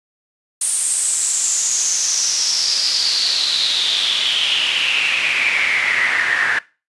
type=noise with band-pass filter sweep; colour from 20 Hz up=pink; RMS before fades=-18 dBFS; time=0.61-6.59 s; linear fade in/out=5 ms; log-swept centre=9200 to 1700 Hz; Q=6.8; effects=noise-tail reverb RT60 0.3 s tail -20 dB re dry + resampled to 24000 Hz